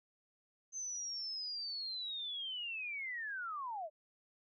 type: linear sweep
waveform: sine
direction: down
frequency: 6272 to 587.3 Hz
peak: -39 dBFS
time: 0.72-3.9 s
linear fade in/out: 50 ms
effects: none